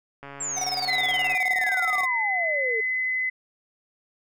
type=click train; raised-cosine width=0.5 ms; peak=-25 dBFS; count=157; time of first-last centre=0.23-1.344 s; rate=140 Hz
type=exponential sweep; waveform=sine; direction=down; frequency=7600 to 430.1 Hz; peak=-27 dBFS; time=0.4-2.81 s; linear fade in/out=10 ms
type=tone with tremolo; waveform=square; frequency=740 Hz; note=F#5; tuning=in tune; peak=-27 dBFS; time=0.56-2.06 s; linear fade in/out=20 ms; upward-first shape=square; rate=19 Hz; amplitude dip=80%
type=tone; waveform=sine; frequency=2028 Hz; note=B6; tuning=45 cents sharp; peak=-23 dBFS; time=0.88-3.3 s; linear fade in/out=10 ms
effects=none